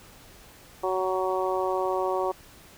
harmonic tone, 186.7 Hz, F#3, 16 cents sharp, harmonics 2 / 3 / 4 / 5 / 6, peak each -28 / -30 / -31 / -32 / -33 dBFS, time 0.83-2.32 s, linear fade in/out 10 ms, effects pink hiss -51 dBFS RMS until 2.77 s

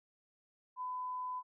sine tone, 1005 Hz, B5, 30 cents sharp, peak -37 dBFS, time 0.76-1.43 s, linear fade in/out 50 ms, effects none

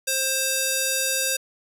square tone with band-pass filter, 529 Hz, C5, 19 cents sharp, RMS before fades -24 dBFS, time 0.07-1.37 s, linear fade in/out 10 ms, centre 8800 Hz, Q 0.76, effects none

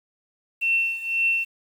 sine tone with tremolo, 2700 Hz, E7, 41 cents sharp, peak -17 dBFS, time 0.61-1.45 s, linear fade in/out 20 ms, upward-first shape triangle, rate 1.9 Hz, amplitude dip 85%, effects 8-bit

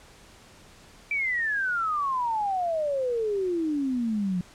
sine exponential sweep, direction down, 2346 to 174.61 Hz, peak -24 dBFS, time 1.11-4.41 s, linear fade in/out 2 ms, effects pink hiss -52 dBFS RMS until 4.54 s + low-pass 9000 Hz 12 dB/octave

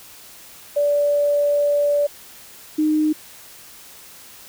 sine tone pair in turn, 580 / 307.2 Hz, D5 / D#4, -22 / -22 cents, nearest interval major seventh, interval 1100 cents, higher first, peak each -15 dBFS, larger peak neither, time 0.76-2.07 / 2.78-3.13 s, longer first, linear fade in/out 10 ms, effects white hiss -43 dBFS RMS until 4.48 s

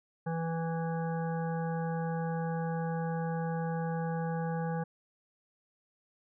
harmonic tone, 164.81 Hz, E3, in tune, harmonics 1 / 3 / 5 / 7 / 9 / 10, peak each -32 / -38 / -39 / -49 / -49 / -49 dBFS, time 0.26-4.84 s, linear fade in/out 10 ms, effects none

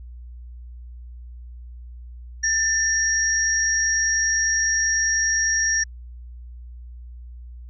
sine tone pair together, 1785 / 5667 Hz, A6 / F8, +24 / +24 cents, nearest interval octave + minor sixth, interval 2000 cents, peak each -21 dBFS, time 2.43-5.84 s, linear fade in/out 10 ms, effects added 60 Hz sine -36 dBFS peak until 7.69 s

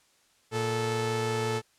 sawtooth tone pair together, 115.8 / 437.6 Hz, A#2 / A4, -11 / -9 cents, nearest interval octave + major seventh, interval 2302 cents, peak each -27 / -25 dBFS, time 0.51-1.62 s, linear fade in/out 50 ms, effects white hiss -65 dBFS RMS until 1.78 s + low-pass 9000 Hz 12 dB/octave

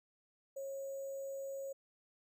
sine tone with sample-and-hold, 546 Hz, C#5, 26 cents flat, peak -40 dBFS, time 0.56-1.73 s, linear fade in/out 10 ms, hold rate 7350 Hz, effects none

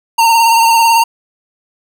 square tone with vibrato, 915 Hz, A#5, 32 cents flat, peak -7 dBFS, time 0.18-1.04 s, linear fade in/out 10 ms, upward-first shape triangle, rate 18 Hz, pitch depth 40 cents each way, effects none

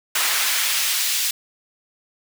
pink noise with high-pass filter sweep, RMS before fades -21 dBFS, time 0.15-1.31 s, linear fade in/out 5 ms, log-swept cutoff 1300 to 3400 Hz, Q 0.76, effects none

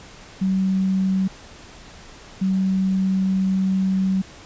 sine tone pair in turn, 190.1 / 190.1 Hz, F#3 / F#3, +47 / +47 cents, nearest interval unison, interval 0 cents, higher neither, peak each -17 dBFS, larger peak neither, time 0.41-1.28 / 2.41-4.22 s, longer second, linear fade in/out 10 ms, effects pink hiss -43 dBFS RMS until 4.45 s + resampled to 16000 Hz

